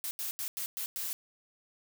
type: noise bursts at uneven times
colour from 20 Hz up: blue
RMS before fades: -36 dBFS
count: 6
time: 0.04-0.11 / 0.19-0.31 / 0.39-0.48 / 0.57-0.66 / 0.77-0.86 / 0.96-1.13 s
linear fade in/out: 0 ms
effects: none